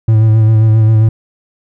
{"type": "tone with vibrato", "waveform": "triangle", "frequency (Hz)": 110, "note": "A2", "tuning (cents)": 0, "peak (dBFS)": -3, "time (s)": [0.08, 1.09], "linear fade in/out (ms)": 5, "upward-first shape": "sine", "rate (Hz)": 7.5, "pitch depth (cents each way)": 29, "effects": []}